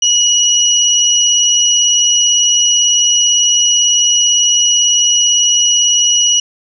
sine tone pair together, 2914 / 5841 Hz, F#7 / F#8, -27 / -23 cents, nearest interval octave, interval 1204 cents, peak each -11 dBFS, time 0.02-6.4 s, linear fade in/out 5 ms, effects none

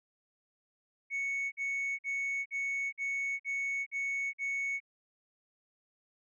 sine tone bursts, 2217 Hz, C#7, in tune, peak -29 dBFS, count 8, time 1.1-4.803 s, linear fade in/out 50 ms, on 420 ms, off 49 ms, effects tanh soft clip ceiling -30 dBFS

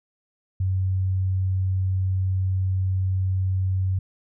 sine tone, 94.1 Hz, F#2, 30 cents sharp, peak -20 dBFS, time 0.6-3.99 s, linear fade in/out 5 ms, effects none

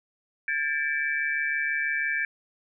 sine tone cluster, 1619 / 1765 / 2312 Hz, G#6 / A6 / D7, -45 / +5 / -28 cents, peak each -29 dBFS, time 0.48-2.25 s, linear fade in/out 2 ms, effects none

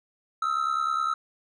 triangle ring-modulated tone, 1307 Hz, E6, 15 cents flat, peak -19 dBFS, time 0.42-1.14 s, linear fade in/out 2 ms, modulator 34.9 Hz, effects resampled to 22050 Hz

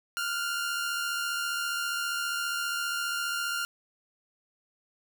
sawtooth tone pair together, 1396.9 / 1471.8 Hz, F6 / F#6, 0 / -10 cents, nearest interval minor second, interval 90 cents, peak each -26 / -35 dBFS, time 0.17-3.65 s, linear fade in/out 0 ms, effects none

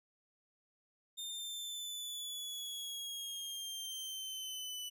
sawtooth linear sweep, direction down, 3631 to 2972 Hz, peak -38 dBFS, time 1.17-4.9 s, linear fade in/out 20 ms, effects none

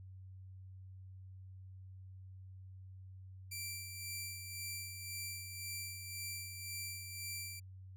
10% pulse tone with tremolo, 2349 Hz, D7, in tune, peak -32 dBFS, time 3.51-7.6 s, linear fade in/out 10 ms, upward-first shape sine, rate 1.9 Hz, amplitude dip 50%, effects added 94 Hz sine -50 dBFS peak until 7.96 s

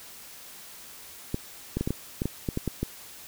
clicks, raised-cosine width 3 ms, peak -14 dBFS, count 11, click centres 1.344 / 1.77 / 1.81 / 1.875 / 1.906 / 2.219 / 2.256 / 2.488 / 2.574 / 2.677 / 2.83 s, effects white hiss -46 dBFS RMS until 3.27 s

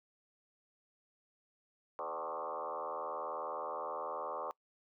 sine tone with frequency modulation, 830.6 Hz, G#5, in tune, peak -37 dBFS, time 1.99-4.51 s, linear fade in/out 0 ms, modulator 79.1 Hz, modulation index 4.8, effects noise-tail reverb RT60 0.1 s tail -23 dB re dry

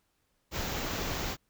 pink band-stop noise, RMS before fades -34 dBFS, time 0.51-1.37 s, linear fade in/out 50 ms, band 7400 to 13000 Hz, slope 96 dB/octave, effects pink hiss -75 dBFS RMS until 1.49 s

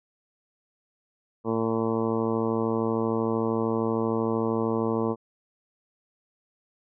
harmonic tone, 113 Hz, A2, 47 cents sharp, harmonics 1 / 2 / 3 / 4 / 5 / 6 / 7 / 8 / 9 / 10, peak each -34 / -28 / -30 / -28 / -36 / -40 / -40 / -38 / -36 / -40 dBFS, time 1.44-5.16 s, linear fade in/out 50 ms, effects none

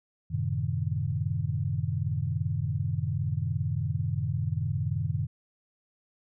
sine chord, F# diminished seventh, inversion none, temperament equal with one note detuned, 92.5 / 110 / 130.81 / 153.51 Hz, F#2 / A2 / C3 / Eb3, 0 / 0 / 0 / -23 cents, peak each -32 dBFS, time 0.3-5.27 s, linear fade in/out 20 ms, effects none

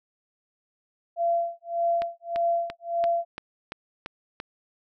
sine tone with tremolo, 682 Hz, F5, 41 cents flat, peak -20 dBFS, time 1.16-3.25 s, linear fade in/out 50 ms, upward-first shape sine, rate 1.7 Hz, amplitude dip 100%
click train, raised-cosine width 0.3 ms, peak -18 dBFS, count 8, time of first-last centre 2.02-4.401 s, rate 2.94 Hz
effects none

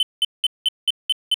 triangle tone bursts, 3052 Hz, G7, 47 cents flat, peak -13 dBFS, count 7, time 0-1.343 s, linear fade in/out 2 ms, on 29 ms, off 190 ms, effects 9-bit

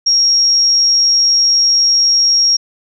sine tone, 5588 Hz, F8, in tune, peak -8 dBFS, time 0.06-2.57 s, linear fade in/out 10 ms, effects none

